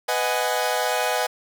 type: chord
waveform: sawtooth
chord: G# minor seventh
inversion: first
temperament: equal with one note detuned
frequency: 498.2 / 622.3 / 740 / 830.6 Hz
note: B4 / D#5 / F#5 / G#5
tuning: +15 / 0 / 0 / 0 cents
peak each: -23 dBFS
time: 0.08-1.27 s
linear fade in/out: 10 ms
effects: none